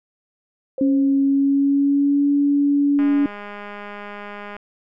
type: tone with exponential decay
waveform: sine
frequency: 526 Hz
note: C5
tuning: 9 cents sharp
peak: -23 dBFS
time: 0.78-1.52 s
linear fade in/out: 2 ms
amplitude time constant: 160 ms
type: tone with pitch glide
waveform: sine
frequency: 275.1 to 285 Hz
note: C#4 to C#4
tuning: -13 to +48 cents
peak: -14 dBFS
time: 0.81-3.26 s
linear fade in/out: 2 ms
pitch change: +61 cents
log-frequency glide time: 1.23-2.28 s
type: click train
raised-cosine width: 0.5 ms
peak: -20 dBFS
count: 324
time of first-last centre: 2.99-4.566 s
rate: 205 Hz
effects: none